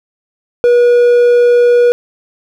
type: tone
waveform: triangle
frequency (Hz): 483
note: B4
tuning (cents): -39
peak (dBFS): -3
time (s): 0.64-1.92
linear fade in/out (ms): 0
effects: none